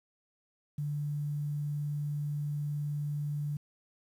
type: tone with quantisation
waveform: sine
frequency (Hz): 146.83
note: D3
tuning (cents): 0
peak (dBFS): -31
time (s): 0.78-3.57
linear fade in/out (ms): 5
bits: 10
effects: none